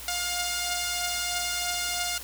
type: beating tone pair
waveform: 5% pulse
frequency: 708 / 711.1 Hz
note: F5 / F5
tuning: +23 / +31 cents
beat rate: 3.1 Hz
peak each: -17 / -24 dBFS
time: 0.08-2.18 s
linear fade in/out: 2 ms
effects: added 60 Hz sine -47 dBFS peak until 2.23 s + white hiss -41 dBFS RMS until 2.23 s